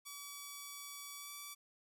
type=tone with pitch glide; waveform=5% pulse; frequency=1143 to 1153.6 Hz; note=D6 to D6; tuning=-47 to -31 cents; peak=-35 dBFS; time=0.05-1.55 s; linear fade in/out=20 ms; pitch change=+16 cents; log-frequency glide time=1.18-1.3 s; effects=none